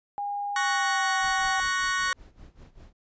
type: tone with pitch glide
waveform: sine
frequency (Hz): 813 to 771.8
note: G#5 to G5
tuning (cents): -37 to -27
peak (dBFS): -28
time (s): 0.18-1.6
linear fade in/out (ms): 0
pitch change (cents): -90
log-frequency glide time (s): 0.6-1.11
type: chord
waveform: 40% pulse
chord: F# major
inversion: second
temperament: equal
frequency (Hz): 1108.7 / 1480 / 1864.7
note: C#6 / F#6 / A#6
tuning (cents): 0 / 0 / 0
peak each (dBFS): -28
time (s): 0.56-2.13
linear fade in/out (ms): 2
type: noise with tremolo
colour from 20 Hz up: brown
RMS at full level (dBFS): -45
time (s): 1.21-2.93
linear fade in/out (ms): 10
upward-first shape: sine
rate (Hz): 5.1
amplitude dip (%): 85
type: tone with exponential growth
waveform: 20% pulse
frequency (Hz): 523.3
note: C5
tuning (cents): 0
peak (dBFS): -33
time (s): 1.99-2.13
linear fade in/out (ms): 5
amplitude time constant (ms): 29
effects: resampled to 16000 Hz